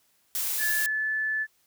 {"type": "noise", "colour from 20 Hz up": "blue", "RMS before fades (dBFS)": -29, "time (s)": [0.35, 0.86], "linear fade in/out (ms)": 0}
{"type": "tone with pitch glide", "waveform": "sine", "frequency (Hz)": [1727, 1740], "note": ["A6", "A6"], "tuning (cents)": [-33, -20], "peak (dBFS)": -25, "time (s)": [0.58, 1.47], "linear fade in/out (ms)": 50, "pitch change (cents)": 13, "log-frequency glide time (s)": [0.75, 1.12]}
{"effects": ["white hiss -67 dBFS RMS until 1.66 s"]}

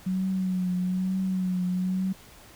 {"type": "tone with vibrato", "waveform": "sine", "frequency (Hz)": 185, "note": "F#3", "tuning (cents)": 0, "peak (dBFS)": -24, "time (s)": [0.06, 2.13], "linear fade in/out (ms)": 10, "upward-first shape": "triangle", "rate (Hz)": 1.1, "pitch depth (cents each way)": 46, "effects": ["pink hiss -51 dBFS RMS until 2.55 s"]}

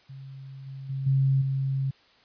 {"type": "tone with level steps", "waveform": "sine", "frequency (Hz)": 135.1, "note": "C#3", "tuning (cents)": -44, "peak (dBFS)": [-39, -36, -28, -19, -24], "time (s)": [0.09, 1.91], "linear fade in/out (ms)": 10, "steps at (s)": [0.66, 0.89, 1.06, 1.41], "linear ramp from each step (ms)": 10, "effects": ["white hiss -59 dBFS RMS until 2.24 s", "resampled to 11025 Hz"]}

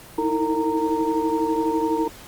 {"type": "tone cluster", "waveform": "sine", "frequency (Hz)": [314.8, 326.8, 454.5, 924], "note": ["D#4", "E4", "A#4", "A#5"], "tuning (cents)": [20, -15, -44, -16], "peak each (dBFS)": -25, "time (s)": [0.18, 2.08], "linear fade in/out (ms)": 5, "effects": ["pink hiss -43 dBFS RMS until 2.27 s", "Opus 24 kbps"]}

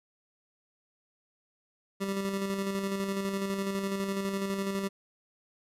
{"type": "tone with tremolo", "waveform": "25% pulse", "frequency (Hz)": 196, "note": "G3", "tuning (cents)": 0, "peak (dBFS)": -25, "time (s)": [2, 4.89], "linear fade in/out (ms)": 20, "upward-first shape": "square", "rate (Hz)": 12, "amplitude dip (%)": 35, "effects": ["resampled to 32000 Hz"]}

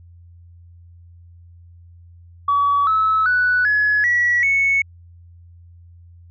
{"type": "tone with pitch steps", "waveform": "sine", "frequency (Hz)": [1137, 1298.5, 1483, 1693.8, 1934.4, 2209], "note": ["C#6", "E6", "F#6", "G#6", "B6", "C#7"], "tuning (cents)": [44, -26, 4, 34, -36, -7], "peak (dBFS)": -13, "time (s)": [2.48, 4.82], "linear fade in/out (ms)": 5, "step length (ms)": 390, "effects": ["tanh soft clip ceiling -9 dBFS", "added 86 Hz sine -42 dBFS peak until 6.3 s"]}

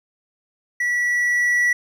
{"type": "tone with level ramp", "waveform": "triangle", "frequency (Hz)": 1946, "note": "B6", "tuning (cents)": -26, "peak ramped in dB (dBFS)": [-17, -13], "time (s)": [0.8, 1.73], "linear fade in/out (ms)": 5, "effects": []}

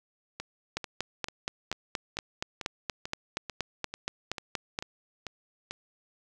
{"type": "two click trains", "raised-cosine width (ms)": 0.2, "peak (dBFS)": [-13, -19], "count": [18, 13], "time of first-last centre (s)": [[0.77, 4.789], [0.4, 5.71]], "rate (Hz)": [4.23, 2.26], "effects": []}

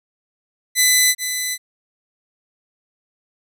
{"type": "tone with echo", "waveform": "10% pulse", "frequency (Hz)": 2005, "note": "B6", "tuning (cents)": 26, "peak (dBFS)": -3, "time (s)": [0.75, 1.15], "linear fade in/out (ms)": 50, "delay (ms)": 430, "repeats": 1, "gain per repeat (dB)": -9, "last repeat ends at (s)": 1.58, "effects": []}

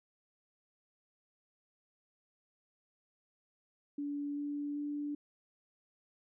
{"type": "tone with pitch steps", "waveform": "sine", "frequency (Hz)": [287.9, 289.9, 291.9], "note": ["D4", "D4", "D4"], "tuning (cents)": [-34, -22, -10], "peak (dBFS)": -35, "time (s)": [3.98, 5.15], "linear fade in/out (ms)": 5, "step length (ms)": 390, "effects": []}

